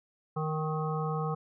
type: harmonic tone with a mistuned harmonic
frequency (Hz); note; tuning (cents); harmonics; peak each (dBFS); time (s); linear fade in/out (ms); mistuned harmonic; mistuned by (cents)
155.56; D#3; 0; 1 / 3 / 5 / 7 / 8; -31 / -36 / -38 / -39 / -40; 0.36-1.35; 10; 8; +29
effects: none